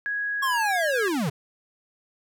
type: tone with pitch glide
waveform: sine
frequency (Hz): 1661.2 to 1638.3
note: G#6 to G#6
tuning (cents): 0 to -24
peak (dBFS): -25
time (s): 0.06-1.08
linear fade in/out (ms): 0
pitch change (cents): -24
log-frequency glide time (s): 0.51-0.86
type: linear sweep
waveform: square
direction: down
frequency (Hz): 1104 to 125.2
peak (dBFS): -24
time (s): 0.42-1.3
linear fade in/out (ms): 10
effects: none